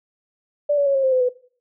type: tone with pitch steps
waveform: sine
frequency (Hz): 584 / 568.7 / 553.8 / 539.3 / 525.1 / 511.3 / 497.9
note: D5 / C#5 / C#5 / C#5 / C5 / C5 / B4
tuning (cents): -10 / +44 / -2 / -48 / +6 / -40 / +14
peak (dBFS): -15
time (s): 0.69-1.292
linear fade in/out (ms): 10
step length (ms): 86
effects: noise-tail reverb RT60 0.5 s tail -20 dB re dry